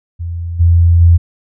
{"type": "tone with level steps", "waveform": "sine", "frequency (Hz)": 85.1, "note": "F2", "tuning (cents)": -44, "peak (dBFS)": [-18, -5, -3], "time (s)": [0.19, 1.18], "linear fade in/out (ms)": 20, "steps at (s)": [0.59, 1], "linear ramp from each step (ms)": 20, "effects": []}